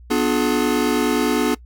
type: chord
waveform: square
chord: B diminished seventh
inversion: none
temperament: just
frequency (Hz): 246.9 / 296.3 / 355.6 / 426.7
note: B3 / D4 / F4 / Ab4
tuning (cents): 0 / +15 / +31 / +47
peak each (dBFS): -22 / -22 / -25 / -23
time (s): 0.1-1.55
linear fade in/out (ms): 10
effects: noise-tail reverb RT60 0.1 s tail -21 dB re dry + added 60 Hz sine -40 dBFS peak until 1.65 s